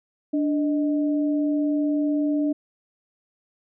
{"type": "tone pair together", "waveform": "sine", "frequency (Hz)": [293.7, 622.3], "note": ["D4", "D#5"], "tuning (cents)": [0, 0], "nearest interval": "octave + minor second", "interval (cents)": 1300, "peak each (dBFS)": [-20, -31], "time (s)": [0.33, 2.53], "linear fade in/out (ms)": 10, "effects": []}